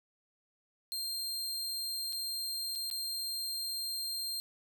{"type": "tone with dropouts", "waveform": "sawtooth", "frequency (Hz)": 4186, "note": "C8", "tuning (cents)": 0, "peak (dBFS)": -32, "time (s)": [0.92, 4.4], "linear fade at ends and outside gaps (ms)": 0, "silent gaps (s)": [[2.125, 2.13], [2.752, 2.757], [2.901, 2.912]], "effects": []}